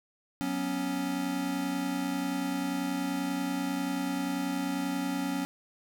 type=chord; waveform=square; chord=F# suspended fourth; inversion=none; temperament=equal; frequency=185 / 246.9 / 277.2 Hz; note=F#3 / B3 / C#4; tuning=0 / 0 / 0 cents; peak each=-37 / -37 / -32 dBFS; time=0.41-5.45 s; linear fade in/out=0 ms; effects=none